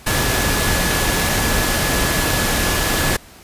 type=tone in noise; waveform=sine; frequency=1703 Hz; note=G#6; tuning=43 cents sharp; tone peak=-26 dBFS; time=0.06-3.17 s; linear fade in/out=10 ms; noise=pink; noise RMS=-18 dBFS; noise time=0.06-3.17 s; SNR=-11 dB; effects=pink hiss -43 dBFS RMS until 3.43 s + resampled to 32000 Hz